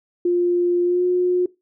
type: tone with pitch glide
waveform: sine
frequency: 351.5 to 360.1 Hz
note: F4 to F#4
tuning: +11 to -47 cents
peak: -15 dBFS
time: 0.25-1.46 s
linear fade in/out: 5 ms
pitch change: +42 cents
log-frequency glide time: 0.84-1.04 s
effects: noise-tail reverb RT60 0.2 s tail -19 dB re dry